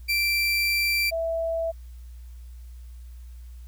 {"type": "tone pair in turn", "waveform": ["30% pulse", "sine"], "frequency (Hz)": [2349, 659.2], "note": ["D7", "E5"], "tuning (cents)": [0, 0], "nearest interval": "octave + minor seventh", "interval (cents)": 2200, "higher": "first", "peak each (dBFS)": [-19, -24], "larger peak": "first", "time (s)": [[0.08, 1.11], [1.11, 1.72]], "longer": "first", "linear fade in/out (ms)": 20, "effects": ["added 60 Hz sine -39 dBFS peak until 3.67 s", "white hiss -62 dBFS RMS until 3.67 s"]}